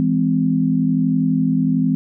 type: chord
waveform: sine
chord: E augmented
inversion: none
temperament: just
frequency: 164.81 / 206 / 257.5 Hz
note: E3 / G#3 / B#3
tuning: 0 / -14 / -28 cents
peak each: -19 / -21 / -17 dBFS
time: 0-1.95 s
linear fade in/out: 0 ms
effects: none